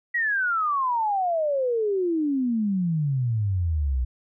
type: exponential sweep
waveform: sine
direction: down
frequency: 1945 to 60.2 Hz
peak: -21 dBFS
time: 0.14-4.05 s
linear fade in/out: 10 ms
effects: none